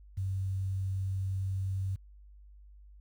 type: tone with quantisation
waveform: sine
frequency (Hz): 95.7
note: G2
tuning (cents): -41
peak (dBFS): -30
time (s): 0.17-1.96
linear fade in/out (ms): 10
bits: 10
effects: added 50 Hz sine -51 dBFS peak until 3 s